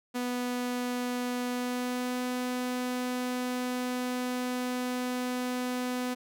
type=tone with pitch glide; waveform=sawtooth; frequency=246.9 to 249.8 Hz; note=B3 to B3; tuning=0 to +20 cents; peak=-26 dBFS; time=0.14-6.15 s; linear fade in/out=20 ms; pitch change=+20 cents; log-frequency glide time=1.51-2.22 s; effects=none